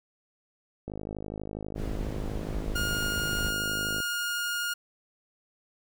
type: click train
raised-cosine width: 2 ms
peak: -23 dBFS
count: 164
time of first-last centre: 0.88-4.003 s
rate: 52.2 Hz
type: noise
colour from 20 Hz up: brown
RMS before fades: -34 dBFS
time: 1.75-3.53 s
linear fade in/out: 50 ms
type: tone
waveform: sawtooth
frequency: 1424 Hz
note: F6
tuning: 33 cents sharp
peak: -25 dBFS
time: 2.75-4.74 s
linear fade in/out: 10 ms
effects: none